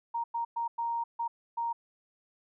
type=tone bursts at uneven times; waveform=sine; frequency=932.3 Hz; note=A#5; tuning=in tune; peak=-29 dBFS; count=6; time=0.14-0.24 / 0.34-0.45 / 0.56-0.68 / 0.78-1.04 / 1.19-1.28 / 1.57-1.73 s; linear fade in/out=10 ms; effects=none